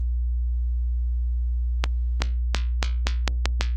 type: accelerating click train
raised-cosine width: 0.2 ms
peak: -3 dBFS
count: 8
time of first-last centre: 1.84-3.61 s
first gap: 380 ms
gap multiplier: 0.86
effects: added 60 Hz sine -21 dBFS peak until 3.76 s + Opus 24 kbps